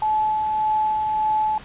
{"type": "tone with tremolo", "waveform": "sine", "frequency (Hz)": 861, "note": "A5", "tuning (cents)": -38, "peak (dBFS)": -17, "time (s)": [0.02, 1.58], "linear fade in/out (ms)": 2, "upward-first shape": "sine", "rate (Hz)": 1.7, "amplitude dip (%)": 30, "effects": ["pink hiss -42 dBFS RMS until 1.64 s", "resampled to 8000 Hz"]}